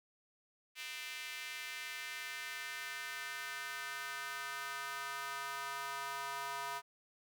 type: tone with high-pass filter sweep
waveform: square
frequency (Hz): 138.59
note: C#3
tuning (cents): 0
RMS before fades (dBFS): -43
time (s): 0.75-6.82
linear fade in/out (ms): 50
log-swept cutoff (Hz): 2400 to 990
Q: 2.2
effects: none